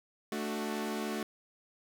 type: chord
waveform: sawtooth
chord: D major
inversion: second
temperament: equal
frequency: 220 / 293.7 / 370 Hz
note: A3 / D4 / F#4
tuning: 0 / 0 / 0 cents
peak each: -32 / -37 / -35 dBFS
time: 0.32-1.23 s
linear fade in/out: 2 ms
effects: 11-bit